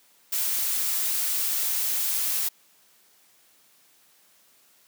blue noise, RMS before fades -26 dBFS, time 0.32-2.49 s, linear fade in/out 10 ms, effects white hiss -60 dBFS RMS until 4.87 s + high-pass 150 Hz 12 dB/octave

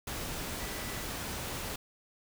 sine tone in noise, 1975.5 Hz, B6, in tune, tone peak -48 dBFS, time 0.6-1.05 s, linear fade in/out 5 ms, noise pink, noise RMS -38 dBFS, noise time 0.07-1.76 s, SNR -13 dB, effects none

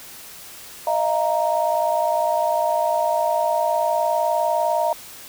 sine chord, Eb suspended second, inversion none, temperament equal with one note detuned, 622.3 / 682.1 / 932.3 Hz, Eb5 / F5 / Bb5, 0 / -41 / 0 cents, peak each -22 dBFS, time 0.87-4.93 s, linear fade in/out 2 ms, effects white hiss -40 dBFS RMS until 5.28 s

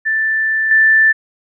sine tone with level steps, 1766 Hz, A6, 6 cents sharp, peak -13 / -7 dBFS, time 0.05-1.13 s, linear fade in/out 20 ms, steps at 0.71 s, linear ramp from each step 2 ms, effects none

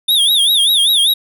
square tone with vibrato, 3520 Hz, A7, in tune, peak -10 dBFS, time 0.08-1.14 s, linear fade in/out 10 ms, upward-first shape sine, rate 5.1 Hz, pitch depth 160 cents each way, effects none

